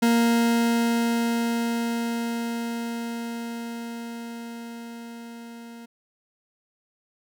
40% pulse tone with level ramp, 233.1 Hz, A#3, in tune, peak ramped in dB -16 to -39 dBFS, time 0.02-5.86 s, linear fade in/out 10 ms, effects none

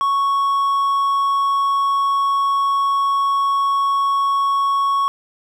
triangle tone, 1108.7 Hz, C#6, in tune, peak -13 dBFS, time 0.01-5.08 s, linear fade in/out 0 ms, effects none

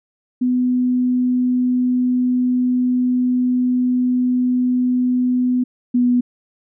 sine tone pair in turn, 250 / 245.7 Hz, B3 / B3, +21 / -9 cents, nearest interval unison, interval 30 cents, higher first, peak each -14 / -12 dBFS, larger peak second, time 0.41-5.64 / 5.94-6.21 s, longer first, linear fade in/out 10 ms, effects none

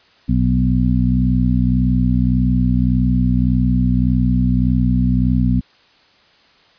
harmonic tone with a mistuned harmonic, 61.74 Hz, B1, in tune, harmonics 1 / 2 / 3 / 4, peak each -18 / -18 / -18 / -18 dBFS, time 0.28-5.61 s, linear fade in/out 20 ms, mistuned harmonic 1, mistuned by -45 cents, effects white hiss -52 dBFS RMS until 6.78 s + resampled to 11025 Hz

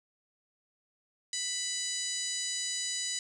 harmonic tone with a mistuned harmonic, 990 Hz, B5, 4 cents sharp, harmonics 2 / 3 / 4 / 5 / 6 / 7 / 8 / 9, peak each -43 / -44 / -38 / -39 / -42 / -37 / -43 / -43 dBFS, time 1.33-3.19 s, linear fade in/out 2 ms, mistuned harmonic 6, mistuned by +18 cents, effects 10-bit

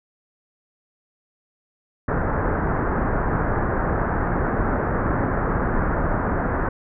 pink low-pass noise, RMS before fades -22 dBFS, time 2.08-6.69 s, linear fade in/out 5 ms, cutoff 1700 Hz, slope 48 dB/octave, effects none

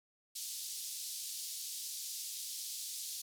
pink band-pass noise, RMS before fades -43 dBFS, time 0.35-3.22 s, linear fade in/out 10 ms, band 4100 to 14000 Hz, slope 24 dB/octave, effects none

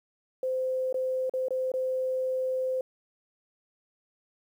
sine tone with dropouts, 517 Hz, C5, 21 cents flat, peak -26 dBFS, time 0.43-2.81 s, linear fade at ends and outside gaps 2 ms, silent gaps 0.927-0.943 / 1.296-1.337 / 1.484-1.506 / 1.718-1.738 s, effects 10-bit

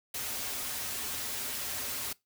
white noise with comb filter, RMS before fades -36 dBFS, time 0.14-2.13 s, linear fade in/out 5 ms, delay 6 ms, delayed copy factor -0.6, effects noise-tail reverb RT60 0.2 s tail -22 dB re dry

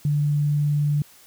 sine tone, 146.83 Hz, D3, in tune, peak -18 dBFS, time 0.05-1.02 s, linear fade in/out 2 ms, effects white hiss -51 dBFS RMS until 1.26 s

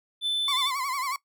triangle tone, 3520 Hz, A7, in tune, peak -22 dBFS, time 0.21-0.72 s, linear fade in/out 50 ms
35% pulse tone with vibrato, 1074 Hz, C6, 45 cents sharp, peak -26 dBFS, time 0.48-1.16 s, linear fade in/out 2 ms, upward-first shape sine, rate 11 Hz, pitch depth 110 cents each way
effects noise-tail reverb RT60 0.1 s tail -19 dB re dry

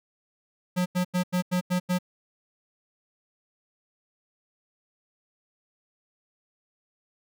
square tone bursts, 180.4 Hz, F#3, 44 cents flat, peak -23 dBFS, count 7, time 0.76-1.988 s, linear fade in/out 20 ms, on 100 ms, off 88 ms, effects none

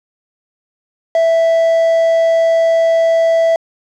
triangle tone with quantisation, 659.3 Hz, E5, in tune, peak -7 dBFS, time 1.15-3.56 s, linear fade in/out 2 ms, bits 5, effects low-pass 6000 Hz 12 dB/octave

